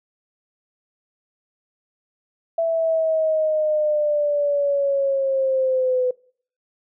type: linear sweep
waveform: sine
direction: down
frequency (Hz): 664 to 501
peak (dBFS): -17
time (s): 2.58-6.11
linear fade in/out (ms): 5
effects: noise-tail reverb RT60 0.5 s tail -23 dB re dry